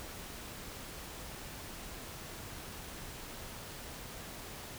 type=silence; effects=pink hiss -46 dBFS RMS until 4.78 s